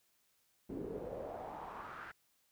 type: noise with band-pass filter sweep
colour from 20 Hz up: brown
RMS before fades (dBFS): -45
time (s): 0.69-2.12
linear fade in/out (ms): 10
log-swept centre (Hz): 320 to 1600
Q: 3.7
effects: white hiss -75 dBFS RMS until 2.51 s